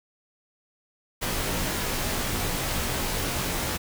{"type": "noise with comb filter", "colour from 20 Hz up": "pink", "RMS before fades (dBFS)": -28, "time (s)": [1.21, 3.78], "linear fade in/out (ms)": 20, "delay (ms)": 19, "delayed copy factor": -0.75, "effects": []}